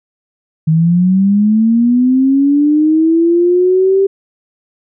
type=linear sweep; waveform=sine; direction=up; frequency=155.56 to 393.9 Hz; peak=-7 dBFS; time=0.67-4.07 s; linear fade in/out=10 ms; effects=none